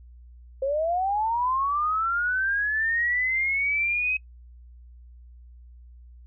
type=linear sweep; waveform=sine; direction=up; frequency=523.3 to 2545 Hz; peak=-22 dBFS; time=0.62-4.17 s; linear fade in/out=5 ms; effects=noise-tail reverb RT60 0.1 s tail -23 dB re dry + added 60 Hz sine -45 dBFS peak until 6.26 s